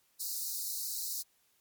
white high-pass noise, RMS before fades -37 dBFS, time 0.19-1.23 s, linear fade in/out 20 ms, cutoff 4000 Hz, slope 96 dB/octave, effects white hiss -71 dBFS RMS until 1.6 s + MP3 96 kbps

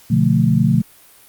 sine chord, B half-diminished seventh, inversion none, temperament equal with one note detuned, 123.47 / 146.83 / 176.13 / 220 Hz, B2 / D3 / F3 / A3, 0 / 0 / +15 / 0 cents, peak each -17 dBFS, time 0.1-0.82 s, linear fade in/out 10 ms, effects white hiss -47 dBFS RMS until 1.28 s + Opus 48 kbps

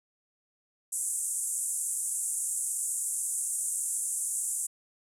white band-pass noise, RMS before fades -32 dBFS, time 0.92-4.67 s, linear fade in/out 10 ms, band 7600 to 10000 Hz, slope 48 dB/octave, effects none

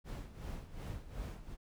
brown noise with tremolo, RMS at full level -41 dBFS, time 0.04-1.57 s, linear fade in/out 50 ms, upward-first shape sine, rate 2.7 Hz, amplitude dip 75%, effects none

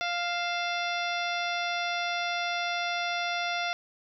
harmonic tone with a mistuned harmonic, 698.5 Hz, F5, in tune, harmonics 1 / 2 / 3 / 4 / 5 / 6 / 7 / 8, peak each -32 / -34 / -35 / -38 / -37 / -44 / -43 / -43 dBFS, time 0.01-3.73 s, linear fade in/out 0 ms, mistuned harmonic 4, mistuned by -78 cents, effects none

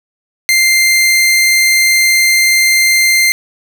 sawtooth tone, 2093 Hz, C7, in tune, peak -4 dBFS, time 0.49-3.32 s, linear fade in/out 0 ms, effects none

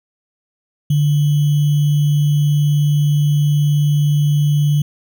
sine tone with sample-and-hold, 146.83 Hz, D3, in tune, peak -11 dBFS, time 0.9-4.82 s, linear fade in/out 5 ms, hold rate 3150 Hz, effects none

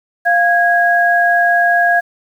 sine tone pair together, 697 / 1649.2 Hz, F5 / G#6, -4 / -13 cents, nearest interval octave + minor third, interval 1491 cents, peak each -12 dBFS, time 0.25-2.01 s, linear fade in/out 20 ms, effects 7-bit

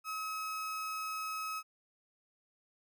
35% pulse tone, 1280 Hz, D#6, 49 cents sharp, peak -35 dBFS, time 0.04-1.63 s, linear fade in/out 50 ms, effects none

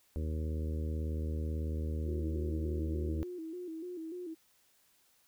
harmonic tone, 78.2 Hz, D#2, 9 cents sharp, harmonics 1 / 2 / 3 / 4 / 5 / 6 / 7, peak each -33 / -45 / -44 / -46 / -48 / -49 / -53 dBFS, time 0.16-3.23 s, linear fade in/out 0 ms
sine tone with vibrato, 340 Hz, F4, 46 cents flat, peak -39 dBFS, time 2.06-4.35 s, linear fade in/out 20 ms, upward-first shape square, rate 3.4 Hz, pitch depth 92 cents each way
effects white hiss -69 dBFS RMS until 5.27 s

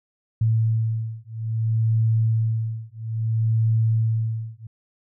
sine beating tone pair, 111.7 / 112.3 Hz, A2 / A2, +27 / +36 cents, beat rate 0.6 Hz, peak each -22 dBFS, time 0.41-4.67 s, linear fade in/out 5 ms, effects none

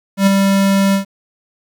square tone with ADSR envelope, 196 Hz, G3, in tune, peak -7 dBFS, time 0.17-1.05 s, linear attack 97 ms, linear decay 13 ms, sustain -4 dB, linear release 110 ms, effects 8-bit

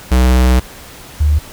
square / sine tone pair in turn, 63 / 74.92 Hz, B1 / D2, +35 / +35 cents, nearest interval minor third, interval 300 cents, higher second, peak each -8 dBFS, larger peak neither, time 0.11-0.6 / 1.2-1.39 s, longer first, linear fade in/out 10 ms, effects pink hiss -35 dBFS RMS until 1.52 s

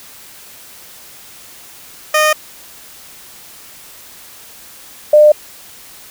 15% pulse / sine tone pair in turn, 614 / 601 Hz, D#5 / D5, -23 / +40 cents, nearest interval unison, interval 37 cents, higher first, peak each -3 dBFS, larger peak neither, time 2.14-2.33 / 5.13-5.32 s, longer neither, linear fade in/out 5 ms, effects white hiss -38 dBFS RMS until 6.1 s

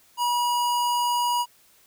square tone, 966 Hz, B5, 39 cents flat, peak -22 dBFS, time 0.17-1.46 s, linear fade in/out 50 ms, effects white hiss -58 dBFS RMS until 1.86 s

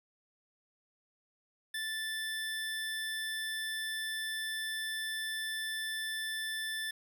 25% pulse tone, 1760 Hz, A6, in tune, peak -31 dBFS, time 1.74-6.91 s, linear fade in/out 5 ms, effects none

